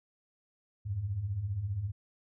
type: beating tone pair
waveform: sine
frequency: 87.4 / 102.4 Hz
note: F2 / G#2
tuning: +2 / -24 cents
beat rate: 15 Hz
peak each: -39 / -32 dBFS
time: 0.85-1.92 s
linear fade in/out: 20 ms
effects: none